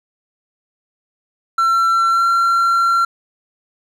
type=tone with pitch glide; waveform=triangle; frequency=1351 to 1366.7 Hz; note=E6 to F6; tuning=+42 to -38 cents; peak=-10 dBFS; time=1.58-3.05 s; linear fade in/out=5 ms; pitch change=+20 cents; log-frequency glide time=2.08-2.25 s; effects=none